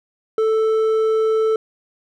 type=tone with hard clipping; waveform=sine; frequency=440.3 Hz; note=A4; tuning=1 cent sharp; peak=-16 dBFS; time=0.38-1.56 s; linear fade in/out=2 ms; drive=5 dB; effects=none